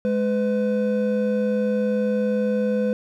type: tone pair together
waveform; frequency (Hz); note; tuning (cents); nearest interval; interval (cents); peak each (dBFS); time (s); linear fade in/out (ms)
triangle; 210 / 502.5; G#3 / B4; +19 / +30; octave + minor third; 1511; -20; 0.05-2.93; 0
effects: none